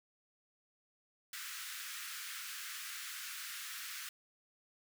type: high-pass noise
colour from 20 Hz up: pink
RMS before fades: -45 dBFS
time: 1.33-4.09 s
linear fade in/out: 2 ms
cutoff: 1300 Hz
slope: 48 dB/octave
effects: none